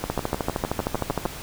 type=two click trains; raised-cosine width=1 ms; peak=-9 / -11 dBFS; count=16 / 9; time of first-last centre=0.1-1.254 / 0.04-1.26 s; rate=13 / 6.56 Hz; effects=pink hiss -37 dBFS RMS until 1.42 s